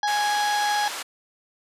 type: harmonic tone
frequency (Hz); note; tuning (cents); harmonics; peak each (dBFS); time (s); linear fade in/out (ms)
830.6; G#5; 0; 1 / 2 / 4 / 5 / 6 / 7; -22 / -28 / -34 / -36 / -38 / -39; 0.03-0.88; 2
type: band-pass noise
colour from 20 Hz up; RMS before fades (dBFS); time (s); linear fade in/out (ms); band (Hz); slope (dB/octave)
pink; -33; 0.07-1.03; 10; 850 to 10000; 12
effects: resampled to 32000 Hz